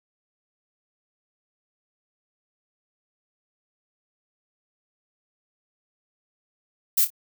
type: noise with echo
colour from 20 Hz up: violet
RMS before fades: -19 dBFS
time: 6.97-7.05 s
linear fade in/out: 10 ms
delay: 27 ms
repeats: 2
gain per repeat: -11 dB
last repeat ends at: 7.104 s
effects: none